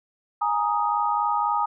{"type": "chord", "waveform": "sine", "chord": "Ab suspended second", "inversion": "none", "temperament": "just", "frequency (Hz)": [830.6, 934.4, 1245.9], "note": ["Ab5", "Bb5", "Eb6"], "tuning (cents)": [0, 4, 2], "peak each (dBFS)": -25, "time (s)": [0.41, 1.66], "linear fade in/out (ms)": 10, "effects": []}